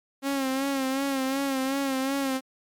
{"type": "tone with vibrato", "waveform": "sawtooth", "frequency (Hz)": 270, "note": "C#4", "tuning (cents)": -45, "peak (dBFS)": -21, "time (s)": [0.22, 2.41], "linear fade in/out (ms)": 50, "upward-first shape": "sine", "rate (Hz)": 2.7, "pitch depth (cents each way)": 51, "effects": ["MP3 96 kbps"]}